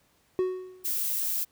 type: tone with exponential decay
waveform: triangle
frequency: 370 Hz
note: F#4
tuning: in tune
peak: -19 dBFS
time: 0.39-0.95 s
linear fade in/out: 0 ms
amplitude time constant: 120 ms
type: noise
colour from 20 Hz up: violet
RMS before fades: -29 dBFS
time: 0.84-1.45 s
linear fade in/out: 20 ms
effects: pink hiss -66 dBFS RMS until 1.51 s + high-pass 60 Hz 12 dB/octave